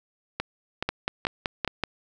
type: two click trains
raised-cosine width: 0.3 ms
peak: -9 / -11 dBFS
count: 6 / 4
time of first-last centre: 0.89-1.837 / 0.4-1.677 s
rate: 5.28 / 2.35 Hz
effects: none